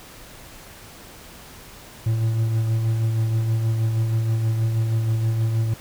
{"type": "tone with tremolo", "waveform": "triangle", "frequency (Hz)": 112.3, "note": "A2", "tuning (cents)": 36, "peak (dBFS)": -15, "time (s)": [2.06, 5.74], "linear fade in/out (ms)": 5, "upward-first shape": "sine", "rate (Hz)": 6.3, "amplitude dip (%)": 35, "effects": ["pink hiss -43 dBFS RMS until 5.8 s"]}